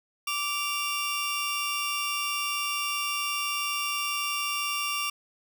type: tone pair together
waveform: sawtooth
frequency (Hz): 1168.4 / 2779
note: D6 / F7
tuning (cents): -9 / -9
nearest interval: octave + minor third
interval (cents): 1500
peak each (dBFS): -27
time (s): 0.27-5.1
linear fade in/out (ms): 5
effects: none